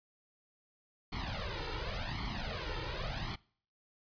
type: noise with flanger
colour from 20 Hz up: pink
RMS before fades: -38 dBFS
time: 1.12-3.36 s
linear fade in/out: 10 ms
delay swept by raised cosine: 0.92 to 2.22 ms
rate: 0.9 Hz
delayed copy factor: +0.9
effects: noise-tail reverb RT60 0.5 s tail -23 dB re dry + resampled to 11025 Hz